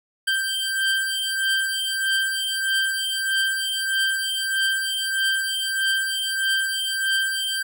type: beating tone pair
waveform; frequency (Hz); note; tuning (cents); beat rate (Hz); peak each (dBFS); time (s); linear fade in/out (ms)
25% pulse; 1568 / 1569.6; G6 / G6; 0 / +2; 1.6; -21 / -20; 0.27-7.63; 10
effects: none